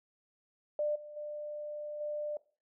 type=tone with level steps; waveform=sine; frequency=596 Hz; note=D5; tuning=25 cents sharp; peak=-29 / -45 / -38 / -34 dBFS; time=0.79-2.37 s; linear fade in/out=2 ms; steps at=0.95 / 1.16 / 2 s; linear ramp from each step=10 ms; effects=noise-tail reverb RT60 0.4 s tail -19 dB re dry